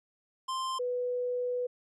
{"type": "tone pair in turn", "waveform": ["square", "sine"], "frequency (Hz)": [1046.5, 493.9], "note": ["C6", "B4"], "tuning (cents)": [0, 0], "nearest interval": "octave + minor second", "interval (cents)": 1300, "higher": "first", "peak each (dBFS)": [-32, -29], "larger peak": "second", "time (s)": [[0.48, 0.79], [0.79, 1.67]], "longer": "second", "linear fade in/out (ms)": 10, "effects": ["resampled to 24000 Hz"]}